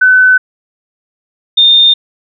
sine tone pair in turn, 1510 / 3633 Hz, F#6 / A#7, +35 / -45 cents, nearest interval octave + minor third, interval 1520 cents, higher second, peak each -3 dBFS, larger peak neither, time 0.01-0.38 / 1.57-1.94 s, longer neither, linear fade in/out 10 ms, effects none

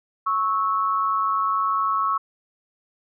sine tone pair together, 1104 / 1305.4 Hz, C#6 / E6, -7 / -17 cents, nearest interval minor third, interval 290 cents, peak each -21 / -24 dBFS, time 0.26-2.18 s, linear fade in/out 10 ms, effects none

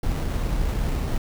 brown noise with sample-and-hold, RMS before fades -24 dBFS, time 0.03-1.18 s, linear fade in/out 5 ms, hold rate 4900 Hz, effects none

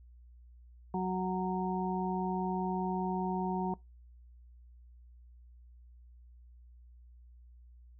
harmonic tone, 185 Hz, F#3, in tune, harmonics 1 / 2 / 4 / 5, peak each -33 / -37 / -38 / -38 dBFS, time 0.94-3.74 s, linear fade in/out 2 ms, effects noise-tail reverb RT60 0.2 s tail -23 dB re dry + added 60 Hz sine -53 dBFS peak until 7.99 s

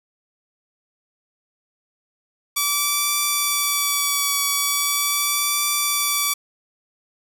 5% pulse tone with vibrato, 1151 Hz, D6, 35 cents flat, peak -7 dBFS, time 2.56-6.34 s, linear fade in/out 10 ms, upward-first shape triangle, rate 0.4 Hz, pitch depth 23 cents each way, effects none

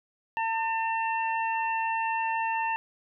harmonic tone, 901 Hz, A5, 41 cents sharp, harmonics 1 / 2 / 3, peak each -27 / -34 / -34 dBFS, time 0.37-2.76 s, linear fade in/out 0 ms, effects none

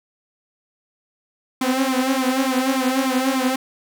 sawtooth tone with flanger, 261.6 Hz, C4, in tune, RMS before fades -20 dBFS, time 1.61-3.56 s, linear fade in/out 5 ms, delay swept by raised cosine 0.85 to 5.35 ms, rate 3.4 Hz, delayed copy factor +0.9, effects none

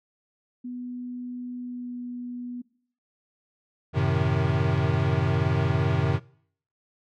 sine tone with pitch glide, 247 to 244.9 Hz, B3 to B3, 0 to -14 cents, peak -32 dBFS, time 0.64-2.62 s, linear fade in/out 10 ms, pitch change -14 cents, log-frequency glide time 1.59-1.99 s
square chord, F# diminished seventh, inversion none, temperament equal, 92.5 / 110 / 130.81 / 155.56 Hz, F#2 / A2 / C3 / Eb3, 0 / 0 / 0 / 0 cents, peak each -28 / -29 / -26 / -28 dBFS, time 3.93-6.2 s, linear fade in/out 50 ms
effects noise-tail reverb RT60 0.6 s tail -22 dB re dry + low-pass 3000 Hz 12 dB/octave

